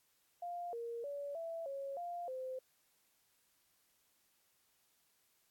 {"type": "tone with pitch steps", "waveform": "sine", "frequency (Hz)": [700, 467.4, 570, 663, 551, 698, 517], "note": ["F5", "A#4", "C#5", "E5", "C#5", "F5", "C5"], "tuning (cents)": [4, 5, 48, 10, -11, -1, -21], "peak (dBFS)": -40, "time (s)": [0.42, 2.59], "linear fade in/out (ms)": 5, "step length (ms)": 310, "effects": ["white hiss -75 dBFS RMS until 5.5 s", "AAC 64 kbps"]}